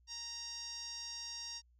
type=tone with low-pass filter; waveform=5% pulse; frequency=932.3 Hz; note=A#5; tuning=in tune; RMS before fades=-45 dBFS; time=0.07-1.62 s; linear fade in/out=50 ms; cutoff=5400 Hz; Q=7.9; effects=added 60 Hz sine -65 dBFS peak until 1.79 s